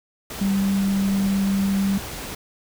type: tone in noise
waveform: sine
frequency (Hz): 196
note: G3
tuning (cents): 0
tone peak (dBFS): -18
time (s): 0.41-1.98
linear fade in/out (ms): 5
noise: pink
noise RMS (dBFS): -33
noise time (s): 0.3-2.35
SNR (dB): +12
effects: none